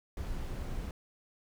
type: noise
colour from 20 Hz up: brown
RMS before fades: -37 dBFS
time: 0.17-0.91 s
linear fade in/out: 2 ms
effects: none